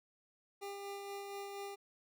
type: tone with tremolo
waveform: 25% pulse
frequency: 399.9 Hz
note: G4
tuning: 35 cents sharp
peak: -38 dBFS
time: 0.61-1.76 s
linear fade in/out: 20 ms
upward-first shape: sine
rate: 4.2 Hz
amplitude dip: 30%
effects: none